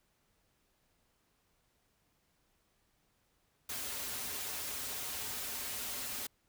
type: noise with comb filter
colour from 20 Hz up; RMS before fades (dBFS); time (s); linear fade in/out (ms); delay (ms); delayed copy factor
white; -40; 3.69-6.27; 5; 6; -0.7
effects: pink hiss -75 dBFS RMS until 6.48 s